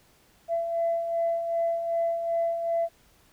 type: beating tone pair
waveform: sine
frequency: 670 / 672.6 Hz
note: E5 / E5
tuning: +28 / +35 cents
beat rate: 2.6 Hz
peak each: -33 / -24 dBFS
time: 0.48-2.89 s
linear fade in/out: 50 ms
effects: tanh soft clip ceiling -18 dBFS + pink hiss -61 dBFS RMS until 3.32 s